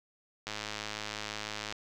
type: click train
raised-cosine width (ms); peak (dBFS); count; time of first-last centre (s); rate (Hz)
0.2; -19; 134; 0.47-1.725; 106
effects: none